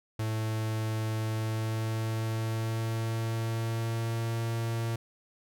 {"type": "tone with pitch glide", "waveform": "45% pulse", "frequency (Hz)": [110, 114.94], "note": ["A2", "A#2"], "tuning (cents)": [0, -24], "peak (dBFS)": -29, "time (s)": [0.19, 4.96], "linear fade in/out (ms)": 5, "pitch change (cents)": 76, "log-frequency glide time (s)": [1.12, 4.41], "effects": []}